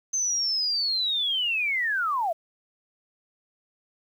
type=linear sweep; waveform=sine; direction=down; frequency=6272 to 624 Hz; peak=-23 dBFS; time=0.13-2.33 s; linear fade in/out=10 ms; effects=9-bit